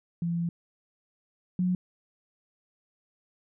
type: tone pair in turn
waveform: sine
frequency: 170 / 181.45 Hz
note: F3 / F#3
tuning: -46 / -34 cents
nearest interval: minor second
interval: 112 cents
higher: second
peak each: -26 / -23 dBFS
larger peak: second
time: 0.22-0.49 / 1.59-1.75 s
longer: first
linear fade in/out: 2 ms
effects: none